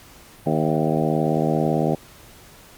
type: harmonic tone with a mistuned harmonic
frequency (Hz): 78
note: D#2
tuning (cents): +5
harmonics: 2 / 3 / 4 / 5 / 6 / 7 / 8 / 9 / 10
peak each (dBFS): -23 / -25 / -26 / -27 / -28 / -28 / -29 / -30 / -30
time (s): 0.46-1.95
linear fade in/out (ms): 5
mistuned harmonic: 8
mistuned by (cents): +43
effects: pink hiss -47 dBFS RMS until 2.77 s + Opus 48 kbps